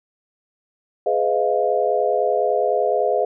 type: chord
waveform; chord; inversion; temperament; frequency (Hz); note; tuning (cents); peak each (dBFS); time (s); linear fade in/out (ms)
sine; F half-diminished seventh; first; just; 419.1 / 502.9 / 628.6 / 698.5; Ab4 / Cb5 / Eb5 / F5; +16 / +31 / +18 / 0; -22; 1.06-3.25; 5
effects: none